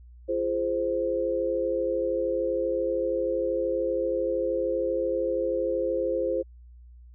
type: chord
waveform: sine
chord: F minor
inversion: none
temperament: equal with one note detuned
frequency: 342.4 / 415.3 / 523.3 Hz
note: F4 / Ab4 / C5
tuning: -34 / 0 / 0 cents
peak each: -30 / -31 / -26 dBFS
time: 0.28-6.43 s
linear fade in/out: 20 ms
effects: added 60 Hz sine -46 dBFS peak until 7.14 s